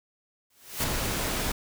white noise with exponential growth, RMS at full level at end -28 dBFS, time 0.5-0.84 s, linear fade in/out 5 ms, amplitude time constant 72 ms
pink noise, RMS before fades -29 dBFS, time 0.8-1.52 s, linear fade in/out 5 ms
effects none

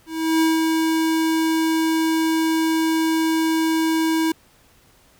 square tone with ADSR envelope, 322 Hz, E4, 41 cents flat, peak -15 dBFS, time 0.06-4.32 s, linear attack 350 ms, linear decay 170 ms, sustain -3 dB, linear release 5 ms, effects pink hiss -55 dBFS RMS until 5.19 s

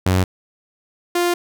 sawtooth tone pair in turn, 92.7 / 350 Hz, F#2 / F4, +4 / +4 cents, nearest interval octave + major seventh, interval 2300 cents, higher second, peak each -10 / -12 dBFS, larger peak first, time 0.06-0.24 / 1.15-1.34 s, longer second, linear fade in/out 5 ms, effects none

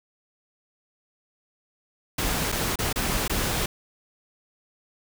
pink noise with dropouts, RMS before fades -26 dBFS, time 2.18-3.66 s, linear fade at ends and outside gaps 5 ms, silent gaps 2.519-2.523 / 2.758-2.788 / 2.928-2.958 / 3.279-3.296 s, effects none

